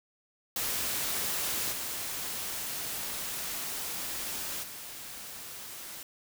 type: noise with level steps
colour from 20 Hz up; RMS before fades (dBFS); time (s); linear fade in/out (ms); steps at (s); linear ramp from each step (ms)
white; -32 / -36 / -43; 0.56-6.03; 2; 1.71 / 4.62; 20
effects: none